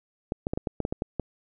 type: clicks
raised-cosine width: 2 ms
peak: -14 dBFS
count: 10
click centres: 0.321 / 0.469 / 0.535 / 0.575 / 0.672 / 0.803 / 0.851 / 0.925 / 1.021 / 1.197 s
effects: none